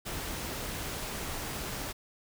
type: noise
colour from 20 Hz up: pink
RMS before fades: -37 dBFS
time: 0.05-1.93 s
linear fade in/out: 20 ms
effects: none